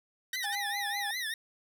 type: tone with vibrato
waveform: 25% pulse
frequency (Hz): 1868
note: A#6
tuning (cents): +3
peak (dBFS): -29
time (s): 0.33-1.34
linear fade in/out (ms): 2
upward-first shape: triangle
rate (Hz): 5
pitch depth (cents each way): 180
type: tone bursts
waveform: 10% pulse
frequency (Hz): 1533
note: G6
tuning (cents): -39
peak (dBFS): -30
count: 3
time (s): 0.33-0.554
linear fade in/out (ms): 5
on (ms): 32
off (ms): 64
type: tone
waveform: triangle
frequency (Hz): 810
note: G#5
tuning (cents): -43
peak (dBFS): -34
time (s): 0.44-1.11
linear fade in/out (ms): 2
effects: none